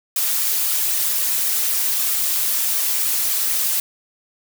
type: noise with flanger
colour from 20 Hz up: blue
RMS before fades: -20 dBFS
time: 0.16-3.8 s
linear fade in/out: 2 ms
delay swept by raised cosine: 1.6 to 5.9 ms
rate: 3.8 Hz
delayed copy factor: +0.95
effects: none